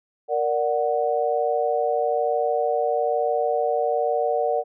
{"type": "chord", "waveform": "sine", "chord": "Bb augmented", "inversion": "none", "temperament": "equal", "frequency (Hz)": [466.2, 587.3, 740], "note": ["Bb4", "D5", "F#5"], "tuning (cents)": [0, 0, 0], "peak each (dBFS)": -24, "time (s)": [0.28, 4.64], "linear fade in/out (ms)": 50, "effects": []}